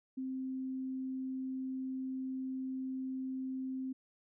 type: tone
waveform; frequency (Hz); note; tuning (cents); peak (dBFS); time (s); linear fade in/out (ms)
sine; 261.6; C4; 0; -36; 0.17-3.93; 10
effects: none